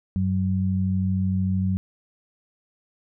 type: tone pair together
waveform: sine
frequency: 95 / 188.14 Hz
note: F#2 / F#3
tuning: +46 / +29 cents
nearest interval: octave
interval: 1183 cents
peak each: -23 dBFS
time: 0.16-1.77 s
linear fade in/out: 0 ms
effects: none